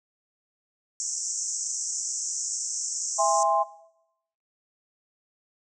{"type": "band-pass noise", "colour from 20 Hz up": "white", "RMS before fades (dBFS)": -31, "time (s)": [1, 3.43], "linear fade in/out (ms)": 0, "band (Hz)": [5600, 7900], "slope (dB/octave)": 96}
{"type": "chord", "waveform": "sine", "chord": "E augmented", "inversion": "none", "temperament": "equal with one note detuned", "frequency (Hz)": [659.3, 816.8, 1046.5], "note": ["E5", "G#5", "B#5"], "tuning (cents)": [0, -29, 0], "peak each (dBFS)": -24, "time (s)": [3.18, 3.64], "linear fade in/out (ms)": 20}
{"effects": ["noise-tail reverb RT60 0.8 s tail -19 dB re dry"]}